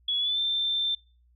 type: tone with pitch glide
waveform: sine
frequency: 3377 to 3565 Hz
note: G#7 to A7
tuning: +28 to +22 cents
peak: -24 dBFS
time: 0.08-0.95 s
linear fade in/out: 5 ms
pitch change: +94 cents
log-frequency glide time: 0.19-0.39 s
effects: noise-tail reverb RT60 0.4 s tail -26 dB re dry + added 60 Hz sine -59 dBFS peak until 1.35 s